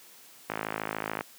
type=click train; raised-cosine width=0.5 ms; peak=-15 dBFS; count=39; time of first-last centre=0.5-1.209 s; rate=53.6 Hz; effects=white hiss -53 dBFS RMS until 1.38 s + high-pass 150 Hz 12 dB/octave